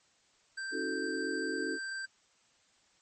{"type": "tone", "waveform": "square", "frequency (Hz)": 1568, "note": "G6", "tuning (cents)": 0, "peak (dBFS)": -37, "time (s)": [0.57, 2.06], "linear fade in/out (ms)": 10}
{"type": "chord", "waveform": "sine", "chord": "F# minor seventh", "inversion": "second", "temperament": "equal with one note detuned", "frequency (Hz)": [277.2, 321.9, 370, 440], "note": ["C#4", "E4", "F#4", "A4"], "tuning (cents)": [0, -41, 0, 0], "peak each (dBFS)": -39, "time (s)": [0.71, 1.79], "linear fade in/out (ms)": 50}
{"effects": ["white hiss -68 dBFS RMS until 3.01 s", "MP3 32 kbps"]}